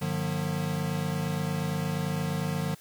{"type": "tone cluster", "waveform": "square", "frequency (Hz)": [98.9, 150.9, 179.5, 233.5], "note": ["G2", "D3", "F3", "A#3"], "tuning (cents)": [16, 47, 48, 3], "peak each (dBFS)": [-40, -31, -33, -39], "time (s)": [0.01, 2.75], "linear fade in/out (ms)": 10, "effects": ["white hiss -55 dBFS RMS until 2.8 s"]}